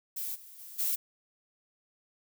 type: noise with level steps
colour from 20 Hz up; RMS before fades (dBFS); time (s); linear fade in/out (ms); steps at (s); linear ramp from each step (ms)
violet; -36 / -51 / -47 / -30; 0.16-0.96; 10; 0.34 / 0.58 / 0.78; 20
effects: none

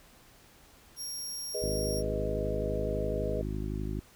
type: tone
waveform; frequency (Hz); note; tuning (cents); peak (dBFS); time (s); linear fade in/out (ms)
25% pulse; 5588; F8; 0; -31; 0.96-2.03; 50
type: chord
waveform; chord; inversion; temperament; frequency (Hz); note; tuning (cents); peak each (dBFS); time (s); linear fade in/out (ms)
sine; G# minor; none; equal; 415.3 / 493.9 / 622.3; G#4 / B4 / D#5; 0 / 0 / 0; -36; 1.54-3.42; 10
type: harmonic tone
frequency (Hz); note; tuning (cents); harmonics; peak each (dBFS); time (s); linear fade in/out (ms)
51.91; G#1; 0; 1 / 2 / 3 / 4 / 5 / 6 / 7; -35 / -38 / -40 / -41 / -42 / -43 / -43; 1.62-4; 5
effects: pink hiss -58 dBFS RMS until 4.15 s

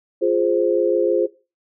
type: chord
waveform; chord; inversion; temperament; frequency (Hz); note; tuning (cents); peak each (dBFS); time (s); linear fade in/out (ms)
sine; F minor; none; equal; 349.2 / 415.3 / 523.3; F4 / Ab4 / C5; 0 / 0 / 0; -19 / -20 / -20; 0.21-1.27; 20
effects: noise-tail reverb RT60 0.3 s tail -18 dB re dry

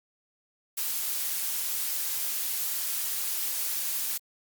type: noise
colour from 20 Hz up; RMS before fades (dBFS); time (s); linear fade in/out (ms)
blue; -30; 0.77-4.18; 10
effects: Opus 48 kbps

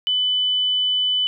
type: tone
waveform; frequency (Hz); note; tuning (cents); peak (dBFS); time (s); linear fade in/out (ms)
sine; 3000; F#7; +23; -17; 0.07-1.27; 0
effects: none

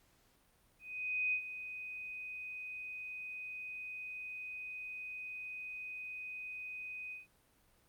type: tone with ADSR envelope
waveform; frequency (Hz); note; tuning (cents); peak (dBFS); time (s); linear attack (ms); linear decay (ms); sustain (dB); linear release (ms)
sine; 2500; D#7; +8; -30; 0.79-7.27; 540; 81; -12; 150
effects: pink hiss -70 dBFS RMS until 7.88 s + Opus 48 kbps

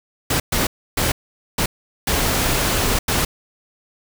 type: noise bursts at uneven times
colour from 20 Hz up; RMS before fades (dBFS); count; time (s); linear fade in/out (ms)
pink; -19; 6; 0.3-0.4 / 0.52-0.67 / 0.97-1.12 / 1.58-1.66 / 2.07-2.99 / 3.08-3.25; 5
effects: none

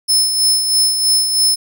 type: tone with tremolo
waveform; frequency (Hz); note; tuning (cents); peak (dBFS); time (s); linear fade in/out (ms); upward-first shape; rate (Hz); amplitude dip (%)
25% pulse; 5240; E8; -11; -5; 0.08-1.56; 20; sine; 3.1; 50
effects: none

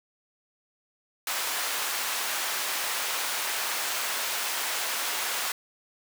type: high-pass noise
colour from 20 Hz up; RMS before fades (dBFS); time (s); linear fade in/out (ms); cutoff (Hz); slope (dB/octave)
pink; -30; 1.27-5.52; 2; 940; 12
effects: none

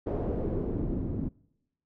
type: noise with low-pass filter sweep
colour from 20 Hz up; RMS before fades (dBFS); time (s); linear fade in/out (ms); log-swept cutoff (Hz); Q
pink; -31; 0.06-1.29; 10; 540 to 250; 1.8
effects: noise-tail reverb RT60 0.9 s tail -25 dB re dry

